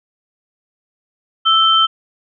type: tone pair together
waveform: sine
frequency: 1318.5 / 3108 Hz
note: E6 / G7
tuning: 0 / -16 cents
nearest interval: octave + minor third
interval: 1484 cents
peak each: -12 dBFS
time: 1.45-1.87 s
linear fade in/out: 20 ms
effects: none